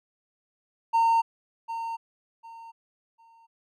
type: tone with echo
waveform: triangle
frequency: 915 Hz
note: A#5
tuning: 32 cents flat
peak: -16 dBFS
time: 0.93-1.22 s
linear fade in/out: 20 ms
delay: 750 ms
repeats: 3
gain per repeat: -12 dB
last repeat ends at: 3.47 s
effects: tanh soft clip ceiling -12 dBFS